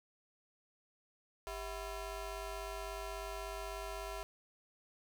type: ring-modulated tone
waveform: 20% pulse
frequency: 349.2 Hz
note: F4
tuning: in tune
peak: -33 dBFS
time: 1.47-4.23 s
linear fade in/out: 0 ms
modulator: 301 Hz
effects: none